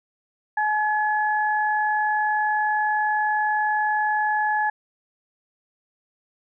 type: tone pair together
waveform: sine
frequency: 850 / 1700 Hz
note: G#5 / G#6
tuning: +40 / +40 cents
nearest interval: octave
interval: 1200 cents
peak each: -21 / -24 dBFS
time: 0.57-4.7 s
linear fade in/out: 5 ms
effects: none